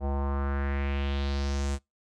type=tone with low-pass filter sweep; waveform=square; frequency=69.7 Hz; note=C#2; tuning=10 cents sharp; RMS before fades=-29 dBFS; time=0-1.79 s; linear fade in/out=50 ms; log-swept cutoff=720 to 8300 Hz; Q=2.7; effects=noise-tail reverb RT60 0.2 s tail -25 dB re dry